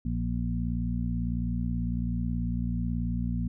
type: harmonic tone with a mistuned harmonic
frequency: 58.27 Hz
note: A#1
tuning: in tune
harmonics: 1 / 2 / 3 / 4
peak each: -31 / -33 / -33 / -33 dBFS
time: 0.05-3.48 s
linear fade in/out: 5 ms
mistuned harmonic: 4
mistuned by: +23 cents
effects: none